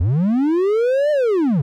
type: linear two-way sweep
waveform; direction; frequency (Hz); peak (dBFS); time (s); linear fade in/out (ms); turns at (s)
triangle; up then down; 74.2 to 610 to 123.3; -12; 0-1.62; 10; 1.11
effects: none